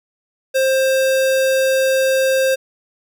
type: tone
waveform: square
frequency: 529 Hz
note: C5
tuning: 19 cents sharp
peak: -14 dBFS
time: 0.54-2.56 s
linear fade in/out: 20 ms
effects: none